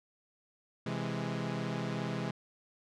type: chord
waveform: sawtooth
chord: C augmented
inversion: none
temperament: equal with one note detuned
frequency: 130.81 / 165.39 / 207.7 Hz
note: C3 / E3 / G#3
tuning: 0 / +6 / 0 cents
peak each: -34 dBFS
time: 0.86-2.31 s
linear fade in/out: 5 ms
effects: low-pass 5000 Hz 12 dB/octave